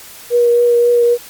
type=tone with vibrato; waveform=sine; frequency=478.2 Hz; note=A#4; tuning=44 cents sharp; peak=-8 dBFS; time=0.3-1.18 s; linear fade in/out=50 ms; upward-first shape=triangle; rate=3.7 Hz; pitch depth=16 cents each way; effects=white hiss -36 dBFS RMS until 1.29 s + Opus 48 kbps